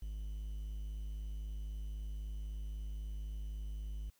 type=tone with quantisation; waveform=triangle; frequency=51.91 Hz; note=G#1; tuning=in tune; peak=-37 dBFS; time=0.02-4.1 s; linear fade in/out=5 ms; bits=11; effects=white hiss -73 dBFS RMS until 4.19 s